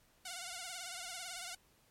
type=tone with vibrato; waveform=5% pulse; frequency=718 Hz; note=F5; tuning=48 cents sharp; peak=-31 dBFS; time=0.25-1.55 s; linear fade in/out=5 ms; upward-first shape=triangle; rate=18 Hz; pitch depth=100 cents each way; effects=pink hiss -69 dBFS RMS until 1.9 s + MP3 64 kbps